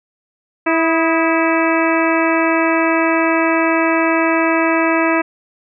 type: harmonic tone with a mistuned harmonic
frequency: 327.5 Hz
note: E4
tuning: 11 cents flat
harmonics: 1 / 2 / 3 / 4 / 5 / 6 / 7 / 8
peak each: -16 / -19 / -21 / -22 / -23 / -24 / -24 / -25 dBFS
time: 0.66-5.22 s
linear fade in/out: 10 ms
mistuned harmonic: 4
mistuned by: -56 cents
effects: none